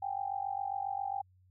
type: tone with amplitude modulation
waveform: sine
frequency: 790 Hz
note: G5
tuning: 13 cents sharp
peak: -29 dBFS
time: 0.02-1.22 s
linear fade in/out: 10 ms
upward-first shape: sine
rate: 47.4 Hz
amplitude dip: 90%
effects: added 92 Hz sine -62 dBFS peak until 1.5 s